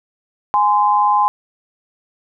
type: tone pair together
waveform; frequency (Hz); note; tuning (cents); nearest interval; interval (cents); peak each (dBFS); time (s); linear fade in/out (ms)
sine; 831.4 / 1033; G#5 / C6; +2 / -22; major third; 376; -14; 0.54-1.28; 0
effects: none